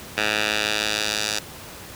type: tone with band-pass filter sweep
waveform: 10% pulse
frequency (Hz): 106.3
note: G#2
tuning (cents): +41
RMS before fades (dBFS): -24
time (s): 0.17-1.39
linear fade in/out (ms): 5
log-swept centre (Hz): 2500 to 5200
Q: 1.2
effects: pink hiss -39 dBFS RMS until 1.95 s + high-pass 60 Hz 12 dB/octave